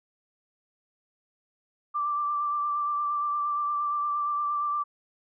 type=tone with vibrato; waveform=sine; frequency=1174.7 Hz; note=D6; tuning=in tune; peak=-25 dBFS; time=1.94-4.84 s; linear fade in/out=20 ms; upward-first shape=sine; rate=8.6 Hz; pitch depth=20 cents each way; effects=none